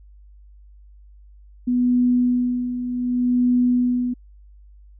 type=tone with tremolo; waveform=sine; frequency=246.9 Hz; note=B3; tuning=in tune; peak=-14 dBFS; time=1.67-4.14 s; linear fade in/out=10 ms; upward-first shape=sine; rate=0.66 Hz; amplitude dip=65%; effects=added 50 Hz sine -44 dBFS peak until 4.99 s